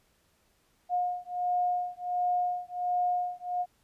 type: beating tone pair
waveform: sine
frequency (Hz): 716 / 717.4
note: F5 / F5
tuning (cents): +43 / +46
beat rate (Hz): 1.4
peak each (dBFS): -30 / -30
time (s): 0.89-3.66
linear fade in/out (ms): 50
effects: pink hiss -69 dBFS RMS until 3.83 s + resampled to 32000 Hz